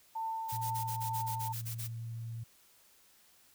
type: tone with tremolo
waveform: sine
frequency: 895 Hz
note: A5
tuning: 29 cents sharp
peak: -33 dBFS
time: 0.15-1.53 s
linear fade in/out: 10 ms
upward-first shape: triangle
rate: 2.2 Hz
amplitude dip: 35%
type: noise bursts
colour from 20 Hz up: blue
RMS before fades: -42 dBFS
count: 11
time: 0.48-1.88 s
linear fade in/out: 20 ms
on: 100 ms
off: 30 ms
type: tone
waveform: sine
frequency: 114.9 Hz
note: A#2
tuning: 25 cents flat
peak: -38 dBFS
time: 0.52-2.44 s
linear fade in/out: 10 ms
effects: white hiss -64 dBFS RMS until 3.54 s